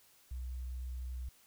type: tone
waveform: sine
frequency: 62.8 Hz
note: B1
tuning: 30 cents sharp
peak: -38 dBFS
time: 0.31-1.29 s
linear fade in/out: 5 ms
effects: white hiss -65 dBFS RMS until 1.46 s